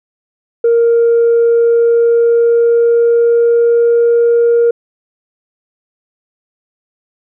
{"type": "tone with pitch glide", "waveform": "sine", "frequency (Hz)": [466.2, 469.7], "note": ["A#4", "A#4"], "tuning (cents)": [0, 13], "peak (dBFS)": -5, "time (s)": [0.64, 4.71], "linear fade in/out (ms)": 5, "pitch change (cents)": 13, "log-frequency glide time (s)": [1.43, 4.17], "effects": ["tanh soft clip ceiling -4 dBFS"]}